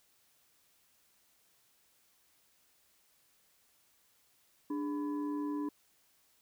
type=tone with frequency modulation; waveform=sine; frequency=293.7 Hz; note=D4; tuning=in tune; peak=-33 dBFS; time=4.7-5.69 s; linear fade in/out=5 ms; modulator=706 Hz; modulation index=0.52; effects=white hiss -70 dBFS RMS until 6.41 s